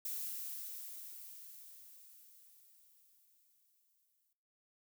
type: noise with exponential decay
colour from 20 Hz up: violet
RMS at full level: -40 dBFS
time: 0.05-4.33 s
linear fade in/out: 2 ms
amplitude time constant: 930 ms
effects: noise-tail reverb RT60 0.6 s tail -17 dB re dry